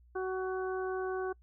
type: harmonic tone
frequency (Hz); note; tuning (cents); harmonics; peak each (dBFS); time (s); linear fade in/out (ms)
374.6; F#4; +21; 1 / 2 / 3 / 4; -33 / -41 / -43 / -43; 0.15-1.33; 10
effects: noise-tail reverb RT60 0.1 s tail -26 dB re dry + added 60 Hz sine -58 dBFS peak until 1.42 s